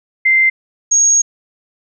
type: tone pair in turn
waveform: sine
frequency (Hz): 2084 / 6578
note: C7 / G#8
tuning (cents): -7 / -18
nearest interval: octave + minor sixth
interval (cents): 1989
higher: second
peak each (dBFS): -8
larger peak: neither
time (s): 0.25-0.5 / 0.91-1.22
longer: second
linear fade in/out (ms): 10
effects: none